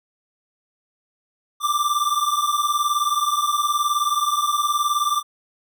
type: beating tone pair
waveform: square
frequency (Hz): 1172 / 1191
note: D6 / D6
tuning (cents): -4 / +24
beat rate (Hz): 19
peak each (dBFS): -22 / -23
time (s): 1.6-5.23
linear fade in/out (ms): 50
effects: none